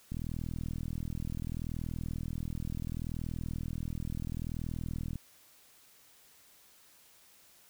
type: click train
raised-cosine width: 5 ms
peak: -25 dBFS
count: 206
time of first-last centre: 0.12-5.157 s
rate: 40.7 Hz
effects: white hiss -61 dBFS RMS until 7.69 s